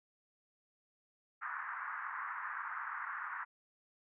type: band-pass noise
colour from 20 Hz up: pink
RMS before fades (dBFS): -42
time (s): 1.41-3.45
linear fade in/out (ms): 20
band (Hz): 1000 to 1800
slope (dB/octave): 48
effects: none